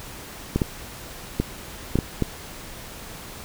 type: clicks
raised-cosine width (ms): 3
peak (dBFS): -7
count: 6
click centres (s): 0.56 / 0.618 / 1.4 / 1.956 / 1.988 / 2.223
effects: pink hiss -39 dBFS RMS until 3.44 s